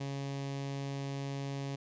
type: tone with notch filter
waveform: sawtooth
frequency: 138.59 Hz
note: C#3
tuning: in tune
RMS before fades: -38 dBFS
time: 0-1.76 s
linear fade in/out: 10 ms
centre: 1400 Hz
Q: 1.9
effects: resampled to 16000 Hz